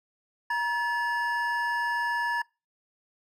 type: tone pair together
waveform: triangle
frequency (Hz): 948 / 1726.6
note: A#5 / A6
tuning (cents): +29 / -33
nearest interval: minor seventh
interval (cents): 1038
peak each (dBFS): -26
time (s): 0.5-2.42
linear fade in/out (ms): 5
effects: noise-tail reverb RT60 0.3 s tail -25 dB re dry